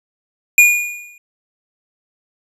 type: tone with exponential decay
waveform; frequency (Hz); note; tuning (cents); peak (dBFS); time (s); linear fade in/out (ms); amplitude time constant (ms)
square; 2437; D#7; -37; -4; 0.58-1.18; 2; 130
effects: resampled to 32000 Hz